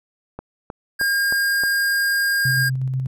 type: click train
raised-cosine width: 1 ms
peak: -17 dBFS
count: 5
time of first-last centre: 0.39-1.636 s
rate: 3.21 Hz
type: tone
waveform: square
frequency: 1615 Hz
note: G#6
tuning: 49 cents flat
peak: -18 dBFS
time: 0.99-2.7 s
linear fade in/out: 20 ms
type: tone with tremolo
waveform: sine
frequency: 130.81 Hz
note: C3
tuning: in tune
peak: -19 dBFS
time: 2.45-3.07 s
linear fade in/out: 5 ms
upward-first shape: square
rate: 8.2 Hz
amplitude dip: 25%
effects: none